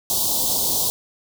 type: band-stop noise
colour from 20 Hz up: white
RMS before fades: -21 dBFS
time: 0.1-0.9 s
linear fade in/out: 0 ms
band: 990 to 3400 Hz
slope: 48 dB/octave
effects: none